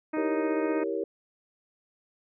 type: harmonic tone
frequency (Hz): 311.1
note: D#4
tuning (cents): 0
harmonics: 1 / 2 / 3 / 4 / 5 / 6 / 7 / 8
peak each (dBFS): -29 / -35 / -39 / -41 / -43 / -45 / -46 / -47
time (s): 0.13-0.84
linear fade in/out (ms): 10
type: chord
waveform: sine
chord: E diminished seventh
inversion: none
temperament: equal with one note detuned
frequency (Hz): 326.8 / 392 / 466.2 / 554.4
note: E4 / G4 / Bb4 / Db5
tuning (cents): -15 / 0 / 0 / 0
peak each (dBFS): -34 / -32 / -32 / -36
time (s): 0.17-1.04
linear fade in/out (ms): 2
effects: none